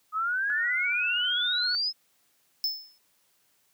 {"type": "exponential sweep", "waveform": "sine", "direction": "up", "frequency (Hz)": [1244.5, 5210], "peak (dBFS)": -25, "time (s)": [0.12, 1.93], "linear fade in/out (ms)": 50}
{"type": "tone with vibrato", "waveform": "sine", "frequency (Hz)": 1454, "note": "F#6", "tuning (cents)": -31, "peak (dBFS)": -30, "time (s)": [0.5, 1.75], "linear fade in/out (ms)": 0, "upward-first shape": "triangle", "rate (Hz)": 15, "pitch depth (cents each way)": 36}
{"type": "tone with exponential decay", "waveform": "square", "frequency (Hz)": 5250, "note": "E8", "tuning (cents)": -8, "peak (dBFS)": -23, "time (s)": [2.64, 2.98], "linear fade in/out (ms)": 1, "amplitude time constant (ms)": 72}
{"effects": ["white hiss -68 dBFS RMS until 3.73 s", "high-pass 80 Hz 12 dB/octave"]}